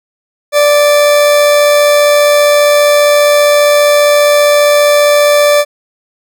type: tone with amplitude modulation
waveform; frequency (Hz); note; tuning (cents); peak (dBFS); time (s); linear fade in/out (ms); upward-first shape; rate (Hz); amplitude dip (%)
40% pulse; 586; D5; -4; -3; 0.52-5.65; 50; sine; 95; 25
effects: none